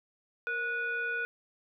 sine tone with frequency modulation, 1465 Hz, F#6, 18 cents flat, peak -30 dBFS, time 0.47-1.25 s, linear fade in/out 0 ms, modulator 998 Hz, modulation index 0.63, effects none

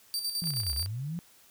sawtooth tone with tremolo, 4652 Hz, D8, 17 cents flat, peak -26 dBFS, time 0.14-0.86 s, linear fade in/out 0 ms, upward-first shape square, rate 9.5 Hz, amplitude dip 55%
sine linear two-way sweep, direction down then up, 177.9 to 64.6 to 177.9 Hz, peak -32 dBFS, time 0.42-1.19 s, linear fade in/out 0 ms, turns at 0.74 s
click train, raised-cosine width 0.3 ms, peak -31 dBFS, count 14, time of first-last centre 0.44-0.861 s, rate 30.9 Hz
effects white hiss -59 dBFS RMS until 1.5 s

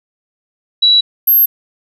sine tone pair in turn, 3918 / 12540 Hz, B7 / G9, -15 / -1 cents, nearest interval octave + minor sixth, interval 2014 cents, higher second, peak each -6 dBFS, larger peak neither, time 0.82-1.01 / 1.27-1.46 s, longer neither, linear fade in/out 10 ms, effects none

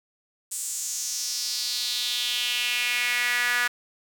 sawtooth tone with high-pass filter sweep, 243.4 Hz, B3, 25 cents flat, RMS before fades -27 dBFS, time 0.51-3.68 s, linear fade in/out 10 ms, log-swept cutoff 8200 to 1600 Hz, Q 3.5, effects none

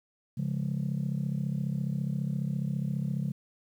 sine chord, Db major, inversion none, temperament just, 138.59 / 173.24 / 207.9 Hz, Db3 / F3 / Ab3, 0 / -14 / +2 cents, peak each -30 / -32 / -34 dBFS, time 0.37-3.32 s, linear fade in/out 10 ms, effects tanh soft clip ceiling -22 dBFS + 10-bit

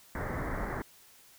pink low-pass noise, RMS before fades -35 dBFS, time 0.15-0.82 s, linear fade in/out 2 ms, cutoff 2100 Hz, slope 96 dB/octave, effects white hiss -58 dBFS RMS until 1.38 s

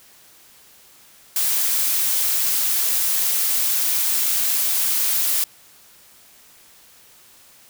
blue noise, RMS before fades -20 dBFS, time 1.36-5.44 s, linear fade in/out 2 ms, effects white hiss -50 dBFS RMS until 7.69 s

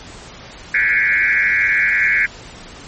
sine tone with frequency modulation, 1945 Hz, B6, 27 cents flat, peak -12 dBFS, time 0.74-2.26 s, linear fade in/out 5 ms, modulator 99.9 Hz, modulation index 3.6, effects pink hiss -37 dBFS RMS until 2.87 s + MP3 32 kbps

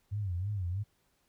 sine tone with vibrato, 95.6 Hz, G2, 43 cents flat, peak -31 dBFS, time 0.11-0.84 s, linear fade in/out 20 ms, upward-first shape sine, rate 3.1 Hz, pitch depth 170 cents each way, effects pink hiss -73 dBFS RMS until 1.28 s

